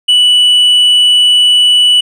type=tone with tanh clipping; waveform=sine; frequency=2960 Hz; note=F#7; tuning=in tune; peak=-5 dBFS; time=0.08-2.01 s; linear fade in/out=10 ms; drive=3 dB; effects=none